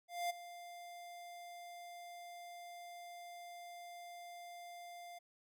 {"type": "tone with ADSR envelope", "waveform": "square", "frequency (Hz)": 698.5, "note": "F5", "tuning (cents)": 0, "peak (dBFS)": -35, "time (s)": [0.08, 5.19], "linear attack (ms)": 220, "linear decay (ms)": 14, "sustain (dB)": -15, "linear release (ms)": 12, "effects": []}